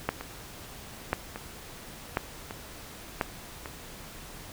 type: two click trains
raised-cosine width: 0.5 ms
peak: -21 / -10 dBFS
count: 4 / 4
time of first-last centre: 0.21-3.658 / 0.09-3.212 s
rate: 0.87 / 0.961 Hz
effects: pink hiss -45 dBFS RMS until 4.52 s